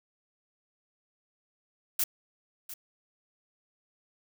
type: noise with echo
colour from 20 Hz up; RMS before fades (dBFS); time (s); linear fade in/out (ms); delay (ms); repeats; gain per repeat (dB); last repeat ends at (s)
blue; -27; 1.99-2.04; 5; 700; 1; -14; 2.74
effects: none